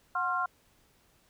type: tone cluster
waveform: sine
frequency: 731 / 1063 / 1383 Hz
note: F#5 / C6 / F6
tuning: -21 / +27 / -17 cents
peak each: -34 / -31 / -31 dBFS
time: 0.15-0.46 s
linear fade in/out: 5 ms
effects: pink hiss -66 dBFS RMS until 1.29 s